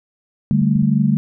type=chord; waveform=sine; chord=D suspended fourth; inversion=none; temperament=equal; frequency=146.83 / 196 / 220 Hz; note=D3 / G3 / A3; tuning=0 / 0 / 0 cents; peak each=-17 dBFS; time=0.51-1.17 s; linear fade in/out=0 ms
type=clicks; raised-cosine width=5 ms; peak=-21 dBFS; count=4; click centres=0.532 / 0.619 / 0.76 / 0.826 s
effects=none